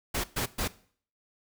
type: noise bursts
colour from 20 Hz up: pink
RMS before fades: -30 dBFS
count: 3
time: 0.14-0.68 s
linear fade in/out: 10 ms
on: 100 ms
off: 120 ms
effects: noise-tail reverb RT60 0.5 s tail -18 dB re dry